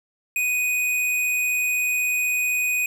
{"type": "tone", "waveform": "square", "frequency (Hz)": 2489, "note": "D#7", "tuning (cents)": 0, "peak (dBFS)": -21, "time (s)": [0.36, 2.86], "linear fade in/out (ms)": 2, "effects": []}